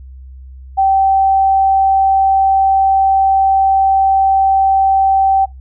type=tone; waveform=sine; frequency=775 Hz; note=G5; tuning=20 cents flat; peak=-8 dBFS; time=0.77-5.46 s; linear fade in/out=20 ms; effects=noise-tail reverb RT60 0.2 s tail -21 dB re dry + added 65 Hz sine -31 dBFS peak until 5.6 s